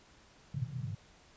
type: band-pass noise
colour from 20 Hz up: white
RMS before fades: -38 dBFS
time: 0.54-0.95 s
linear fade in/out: 5 ms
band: 110 to 140 Hz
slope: 48 dB/octave
effects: pink hiss -61 dBFS RMS until 1.36 s + resampled to 16000 Hz

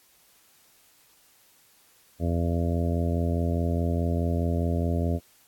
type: harmonic tone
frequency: 84.8 Hz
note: E2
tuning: 50 cents sharp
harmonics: 1 / 2 / 3 / 4 / 5 / 6 / 7 / 8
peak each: -25 / -30 / -31 / -37 / -36 / -40 / -36 / -38 dBFS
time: 2.19-5.2 s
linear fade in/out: 50 ms
effects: white hiss -60 dBFS RMS until 5.47 s + AAC 64 kbps

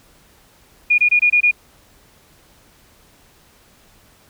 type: tone bursts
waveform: sine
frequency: 2439 Hz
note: D#7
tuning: 35 cents flat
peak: -10 dBFS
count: 6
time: 0.9-1.513 s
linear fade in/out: 10 ms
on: 83 ms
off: 23 ms
effects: pink hiss -52 dBFS RMS until 4.29 s

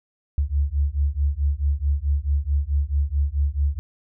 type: beating tone pair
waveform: sine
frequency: 69.3 / 73.9 Hz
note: C#2 / D2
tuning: 0 / +11 cents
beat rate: 4.6 Hz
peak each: -22 dBFS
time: 0.38-3.79 s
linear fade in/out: 0 ms
effects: none

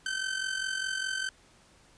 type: tone with amplitude modulation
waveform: sawtooth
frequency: 1541 Hz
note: G6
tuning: 30 cents flat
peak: -24 dBFS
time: 0.06-1.29 s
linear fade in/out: 2 ms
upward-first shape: sine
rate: 44.9 Hz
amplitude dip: 65%
effects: pink hiss -60 dBFS RMS until 1.97 s + resampled to 22050 Hz

